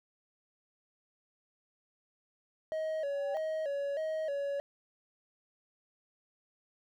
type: tone with vibrato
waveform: triangle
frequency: 596 Hz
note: D5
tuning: 25 cents sharp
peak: -30 dBFS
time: 2.72-4.6 s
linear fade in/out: 0 ms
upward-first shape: square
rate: 1.6 Hz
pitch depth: 99 cents each way
type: tone with exponential growth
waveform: sine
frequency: 784 Hz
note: G5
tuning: in tune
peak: -35 dBFS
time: 2.98-3.37 s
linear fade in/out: 0 ms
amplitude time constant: 83 ms
effects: none